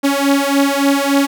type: beating tone pair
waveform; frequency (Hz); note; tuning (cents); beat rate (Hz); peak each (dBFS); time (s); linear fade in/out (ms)
sawtooth; 277 / 280.5; C#4 / C#4; -1 / +21; 3.5; -11; 0.03-1.27; 20
effects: none